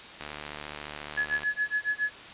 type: click train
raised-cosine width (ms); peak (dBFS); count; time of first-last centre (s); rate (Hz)
0.3; -21; 92; 0.21-1.433; 74.4
type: tone with tremolo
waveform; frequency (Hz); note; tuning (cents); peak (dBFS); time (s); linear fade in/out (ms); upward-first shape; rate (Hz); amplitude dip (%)
sine; 1700; G#6; +40; -23; 1.17-2.12; 5; sine; 7.2; 100
effects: white hiss -44 dBFS RMS until 2.33 s + resampled to 8000 Hz